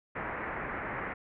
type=low-pass noise; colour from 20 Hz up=white; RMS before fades=-37 dBFS; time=0.15-1.14 s; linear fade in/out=10 ms; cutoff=2100 Hz; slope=48 dB/octave; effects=none